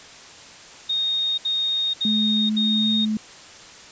sine tone bursts, 3707 Hz, A#7, 10 cents flat, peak -20 dBFS, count 4, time 0.89-3.054 s, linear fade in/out 10 ms, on 490 ms, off 68 ms
sine tone with pitch glide, 214.1 to 215.8 Hz, A3 to A3, -47 to -33 cents, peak -20 dBFS, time 2.05-3.17 s, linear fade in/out 2 ms, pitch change +14 cents, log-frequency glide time 2.27-2.62 s
effects white hiss -43 dBFS RMS until 3.91 s + resampled to 16000 Hz

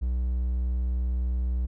triangle tone, 61.74 Hz, B1, in tune, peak -22 dBFS, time 0.01-1.67 s, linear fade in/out 20 ms, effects none

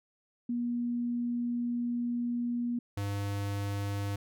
sine / square tone pair in turn, 240 / 100.66 Hz, B3 / G2, -49 / +46 cents, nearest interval octave + minor third, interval 1505 cents, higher first, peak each -29 / -32 dBFS, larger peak first, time 0.49-2.79 / 2.97-4.16 s, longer first, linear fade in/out 5 ms, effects none

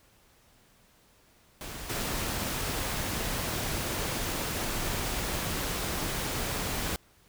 pink noise with level steps, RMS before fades -40 / -32 dBFS, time 1.61-6.96 s, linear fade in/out 0 ms, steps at 1.89 s, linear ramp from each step 10 ms, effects pink hiss -62 dBFS RMS until 7.28 s

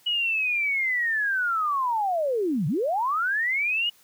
sine linear two-way sweep, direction down then up, 2937 to 130.81 to 2937 Hz, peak -22 dBFS, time 0.06-3.9 s, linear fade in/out 10 ms, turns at 2.67 s, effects white hiss -58 dBFS RMS until 4.03 s + high-pass 80 Hz 12 dB/octave

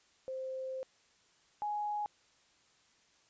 sine tone pair in turn, 523.3 / 834.2 Hz, C5 / G#5, 0 / +7 cents, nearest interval minor sixth, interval 807 cents, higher second, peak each -37 / -33 dBFS, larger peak second, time 0.28-0.83 / 1.62-2.06 s, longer first, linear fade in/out 0 ms, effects white hiss -68 dBFS RMS until 3.29 s + resampled to 16000 Hz

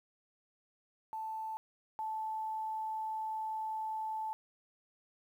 sine tone pair in turn, 880 / 874.9 Hz, A5 / A5, 0 / -10 cents, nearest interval unison, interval 10 cents, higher first, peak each -37 / -35 dBFS, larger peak second, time 1.13-1.57 / 1.99-4.33 s, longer second, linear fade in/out 0 ms, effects 11-bit

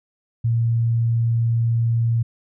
sine tone, 115.9 Hz, A#2, 10 cents flat, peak -16 dBFS, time 0.44-2.23 s, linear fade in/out 10 ms, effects none

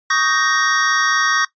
square chord, Eb dominant seventh, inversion third, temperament just, 1120.1 / 1244.5 / 1555.6 / 1866.8 Hz, Db6 / Eb6 / G6 / Bb6, +18 / 0 / -14 / +2 cents, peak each -21 / -22 / -22 / -20 dBFS, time 0.1-1.45 s, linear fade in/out 5 ms, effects noise-tail reverb RT60 0.1 s tail -17 dB re dry + resampled to 16000 Hz

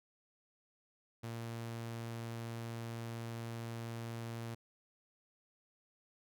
sawtooth tone, 115.7 Hz, A#2, 13 cents flat, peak -37 dBFS, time 1.23-4.55 s, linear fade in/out 10 ms, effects none

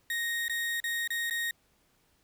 35% pulse tone with dropouts, 1864.7 Hz, A#6, in tune, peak -28 dBFS, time 0.1-1.51 s, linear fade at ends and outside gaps 2 ms, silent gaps 0.482-0.496 / 0.802-0.84 / 1.076-1.104 / 1.299-1.308 s, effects pink hiss -69 dBFS RMS until 2.23 s

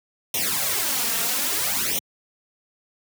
white noise with flanger, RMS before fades -24 dBFS, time 0.34-1.99 s, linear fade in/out 2 ms, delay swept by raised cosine 0.32 to 4.42 ms, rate 0.61 Hz, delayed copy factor +1, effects high-pass 100 Hz 12 dB/octave

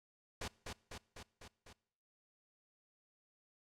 pink noise with echo, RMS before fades -42 dBFS, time 0.41-0.48 s, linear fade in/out 5 ms, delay 250 ms, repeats 5, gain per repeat -3 dB, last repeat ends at 1.73 s, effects noise-tail reverb RT60 0.7 s tail -23 dB re dry + low-pass 8000 Hz 12 dB/octave

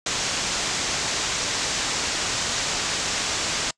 white low-pass noise, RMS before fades -26 dBFS, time 0.06-3.71 s, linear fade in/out 5 ms, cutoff 7600 Hz, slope 48 dB/octave, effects noise-tail reverb RT60 0.1 s tail -25 dB re dry

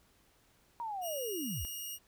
sine linear sweep, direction down, 960 to 46.31 Hz, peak -36 dBFS, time 0.8-1.65 s, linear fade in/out 0 ms
5% pulse tone, 2862 Hz, F7, 42 cents sharp, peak -31 dBFS, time 1.01-1.99 s, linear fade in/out 50 ms
effects pink hiss -68 dBFS RMS until 2.07 s

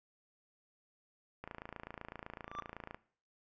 click train, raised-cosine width 0.5 ms, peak -29 dBFS, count 43, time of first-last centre 1.44-2.945 s, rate 27.9 Hz
triangle tone with exponential growth, 1174.7 Hz, D6, in tune, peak -33 dBFS, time 2.44-2.6 s, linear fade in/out 1 ms, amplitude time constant 33 ms
effects noise-tail reverb RT60 0.5 s tail -19 dB re dry + resampled to 16000 Hz

